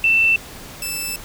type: tone pair in turn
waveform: sine / 10% pulse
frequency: 2672 / 2641 Hz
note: E7 / E7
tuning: +23 / +3 cents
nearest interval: unison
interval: 20 cents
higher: first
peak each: -12 / -15 dBFS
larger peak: first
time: 0.04-0.36 / 0.82-1.16 s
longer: second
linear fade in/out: 2 ms
effects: pink hiss -37 dBFS RMS until 1.24 s